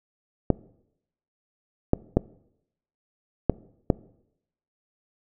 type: clicks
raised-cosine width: 2 ms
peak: -4 dBFS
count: 5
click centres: 0.503 / 1.934 / 2.17 / 3.497 / 3.902 s
effects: noise-tail reverb RT60 0.8 s tail -22 dB re dry